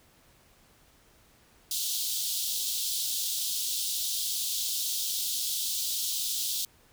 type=high-pass noise; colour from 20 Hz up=pink; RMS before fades=-31 dBFS; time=1.71-6.65 s; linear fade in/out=2 ms; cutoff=3300 Hz; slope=48 dB/octave; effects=pink hiss -61 dBFS RMS until 6.92 s